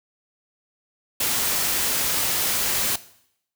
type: noise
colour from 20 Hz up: white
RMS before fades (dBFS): -23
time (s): 1.2-2.96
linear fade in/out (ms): 5
effects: noise-tail reverb RT60 0.7 s tail -17 dB re dry